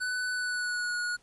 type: tone with pitch glide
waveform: square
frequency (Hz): 1496 to 1451.7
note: F#6 to F#6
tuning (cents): +19 to -33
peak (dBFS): -30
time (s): 0-1.17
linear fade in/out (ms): 20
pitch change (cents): -52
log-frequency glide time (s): 0.3-0.97
effects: pink hiss -64 dBFS RMS until 1.22 s + resampled to 24000 Hz